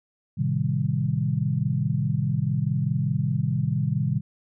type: chord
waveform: sine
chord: A half-diminished seventh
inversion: none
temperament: equal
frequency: 110 / 130.81 / 155.56 / 196 Hz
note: A2 / C3 / Eb3 / G3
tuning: 0 / 0 / 0 / 0 cents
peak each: -29 / -25 / -26 / -30 dBFS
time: 0.37-4.21 s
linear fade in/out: 20 ms
effects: none